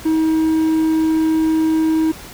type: tone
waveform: triangle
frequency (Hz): 318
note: D#4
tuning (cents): +38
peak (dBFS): -11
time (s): 0.05-2.12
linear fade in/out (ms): 10
effects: pink hiss -36 dBFS RMS until 2.33 s